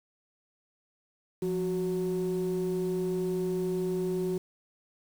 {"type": "tone pair together", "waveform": "sine", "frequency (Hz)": [174.61, 369.7], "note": ["F3", "F#4"], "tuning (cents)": [0, -1], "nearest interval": "octave + minor second", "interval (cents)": 1299, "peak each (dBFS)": [-30, -27], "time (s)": [1.42, 4.38], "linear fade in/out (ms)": 5, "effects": ["tanh soft clip ceiling -24 dBFS", "8-bit"]}